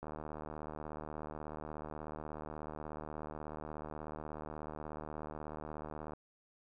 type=click train; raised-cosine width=1 ms; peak=-30 dBFS; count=468; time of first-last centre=0.03-6.135 s; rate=76.5 Hz; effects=none